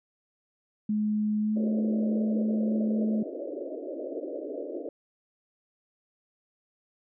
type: tone with pitch glide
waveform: sine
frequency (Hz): 212 to 217.2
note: G#3 to A3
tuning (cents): +36 to -22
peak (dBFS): -24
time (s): 0.89-3.23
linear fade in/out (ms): 5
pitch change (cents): +42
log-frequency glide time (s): 1.4-1.61
type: band-pass noise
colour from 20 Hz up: white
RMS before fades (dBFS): -36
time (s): 1.56-4.89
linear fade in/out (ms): 2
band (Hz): 270 to 620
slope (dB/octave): 96
effects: none